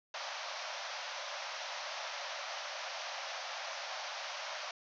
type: band-pass noise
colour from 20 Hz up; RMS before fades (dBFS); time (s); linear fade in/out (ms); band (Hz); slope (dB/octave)
pink; -42; 0.14-4.71; 2; 550 to 6200; 96
effects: none